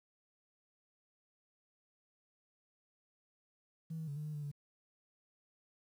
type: tone with pitch steps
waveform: sine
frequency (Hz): 161.6 / 159.3 / 142.5 / 150.7 / 152.2 / 147.7 / 144.1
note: E3 / D#3 / C#3 / D3 / D#3 / D3 / D3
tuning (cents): -34 / +41 / +48 / +45 / -38 / +10 / -33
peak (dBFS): -38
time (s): 3.9-4.516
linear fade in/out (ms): 10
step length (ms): 88
effects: tanh soft clip ceiling -34 dBFS + 11-bit